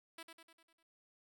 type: tone with echo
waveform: 5% pulse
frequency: 329.6 Hz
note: E4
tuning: in tune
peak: -36 dBFS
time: 0.18-0.23 s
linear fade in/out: 5 ms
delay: 100 ms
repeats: 6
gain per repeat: -5 dB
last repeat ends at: 0.83 s
effects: none